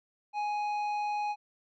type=tone with tanh clipping; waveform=sine; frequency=833 Hz; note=G#5; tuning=5 cents sharp; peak=-31 dBFS; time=0.33-1.36 s; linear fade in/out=50 ms; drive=9 dB; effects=none